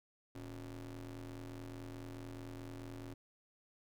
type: ring-modulated tone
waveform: 30% pulse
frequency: 84.7 Hz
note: E2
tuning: 48 cents sharp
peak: -40 dBFS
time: 0.35-3.14 s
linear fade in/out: 5 ms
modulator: 194 Hz
effects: none